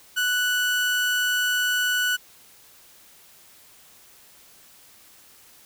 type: tone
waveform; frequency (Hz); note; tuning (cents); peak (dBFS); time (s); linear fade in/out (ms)
30% pulse; 1481; F#6; +1; -18; 0.16-2.17; 20
effects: white hiss -52 dBFS RMS until 5.65 s